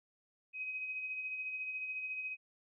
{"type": "tone with tremolo", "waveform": "sine", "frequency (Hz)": 2525, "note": "D#7", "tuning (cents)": 25, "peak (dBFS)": -36, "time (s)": [0.53, 2.37], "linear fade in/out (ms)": 50, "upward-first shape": "sine", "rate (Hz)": 14, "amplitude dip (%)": 40, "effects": []}